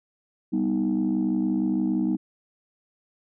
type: chord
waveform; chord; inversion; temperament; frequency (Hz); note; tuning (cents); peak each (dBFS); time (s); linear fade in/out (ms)
sine; G augmented; none; equal with one note detuned; 196 / 246.9 / 313.3; G3 / B3 / D#4; 0 / 0 / +12; -25 / -25 / -24; 0.52-2.17; 20
effects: tanh soft clip ceiling -16 dBFS